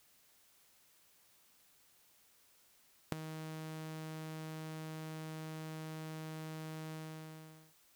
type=tone with ADSR envelope; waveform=sawtooth; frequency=157.7 Hz; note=D#3; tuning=24 cents sharp; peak=-24 dBFS; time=3.12-7.74 s; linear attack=3 ms; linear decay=7 ms; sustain=-15 dB; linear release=820 ms; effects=white hiss -68 dBFS RMS until 7.95 s